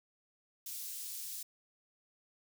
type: high-pass noise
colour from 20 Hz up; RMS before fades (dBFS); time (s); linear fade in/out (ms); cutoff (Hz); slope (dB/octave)
white; -43; 0.66-1.43; 5; 4800; 12
effects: none